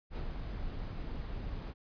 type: noise with ADSR envelope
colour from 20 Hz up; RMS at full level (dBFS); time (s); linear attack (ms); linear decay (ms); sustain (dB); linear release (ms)
brown; -35; 0.1-1.74; 75; 45; -4; 40
effects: resampled to 11025 Hz